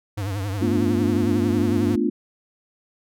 square tone with vibrato, 99.1 Hz, G2, 19 cents sharp, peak -25 dBFS, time 0.17-1.96 s, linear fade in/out 10 ms, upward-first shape triangle, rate 11 Hz, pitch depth 130 cents each way
sine chord, B half-diminished seventh, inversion third, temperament equal, 220 / 246.9 / 293.7 / 349.2 Hz, A3 / B3 / D4 / F4, 0 / 0 / 0 / 0 cents, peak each -24 dBFS, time 0.61-2.1 s, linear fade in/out 10 ms
effects none

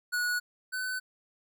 square tone pair in turn, 1463 / 1509.4 Hz, F#6 / F#6, -20 / +34 cents, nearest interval minor second, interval 54 cents, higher second, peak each -28 / -32 dBFS, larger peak first, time 0.12-0.4 / 0.72-1 s, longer neither, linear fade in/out 20 ms, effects none

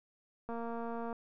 click train, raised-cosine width 1 ms, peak -28 dBFS, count 149, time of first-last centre 0.49-1.128 s, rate 232 Hz, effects none

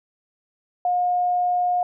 sine tone, 716 Hz, F5, 43 cents sharp, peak -18 dBFS, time 0.85-1.83 s, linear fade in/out 2 ms, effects none

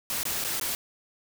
white noise with dropouts, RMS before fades -30 dBFS, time 0.1-0.75 s, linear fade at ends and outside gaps 0 ms, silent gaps 0.231-0.253 / 0.44-0.447 / 0.598-0.612 s, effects none

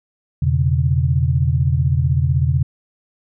sine tone cluster, 84.9 / 125.4 / 141.3 Hz, F2 / B2 / C#3, -48 / +27 / +34 cents, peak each -18 dBFS, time 0.42-2.63 s, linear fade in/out 5 ms, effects none

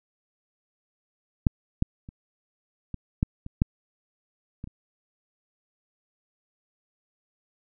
clicks, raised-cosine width 5 ms, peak -6 / -9 / -28 / -20 / -9 / -24 / -7 / -23 / -29 dBFS, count 9, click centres 1.468 / 1.824 / 2.089 / 2.943 / 3.229 / 3.464 / 3.619 / 4.641 / 4.674 s, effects none

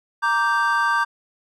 triangle chord, G minor, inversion first, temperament equal with one note detuned, 932.3 / 1170.6 / 1568 Hz, Bb5 / D6 / G6, 0 / -6 / 0 cents, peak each -21 / -20 / -19 dBFS, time 0.22-1.05 s, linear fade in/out 20 ms, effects none

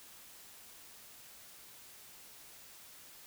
silence, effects white hiss -55 dBFS RMS until 3.26 s

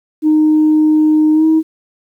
sine tone with pitch glide, 308.4 to 317.6 Hz, D#4 to D#4, -15 to +36 cents, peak -6 dBFS, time 0.22-1.63 s, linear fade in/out 50 ms, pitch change +51 cents, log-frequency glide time 1.33-1.45 s, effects tanh soft clip ceiling -4 dBFS + 8-bit

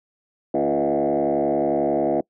sine tone with frequency modulation, 484.6 Hz, B4, 33 cents flat, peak -17 dBFS, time 0.54-2.21 s, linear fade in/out 5 ms, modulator 71.2 Hz, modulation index 3.3, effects noise-tail reverb RT60 0.1 s tail -25 dB re dry + tanh soft clip ceiling -13 dBFS

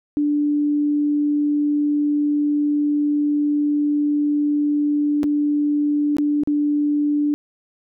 sine tone with dropouts, 293.7 Hz, D4, in tune, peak -16 dBFS, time 0.17-7.34 s, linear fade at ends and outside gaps 0 ms, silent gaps 5.232-5.24 / 6.168-6.184 / 6.435-6.474 s, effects none

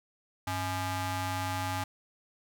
sawtooth ring-modulated tone, 370 Hz, F#4, in tune, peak -24 dBFS, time 0.47-1.84 s, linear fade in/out 5 ms, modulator 468 Hz, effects none

